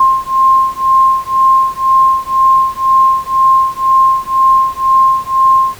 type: beating tone pair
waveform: sine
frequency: 1058 / 1060 Hz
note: C6 / C6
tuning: +19 / +22 cents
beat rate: 2 Hz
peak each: -10 dBFS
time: 0-5.75 s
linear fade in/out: 5 ms
effects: pink hiss -35 dBFS RMS until 5.79 s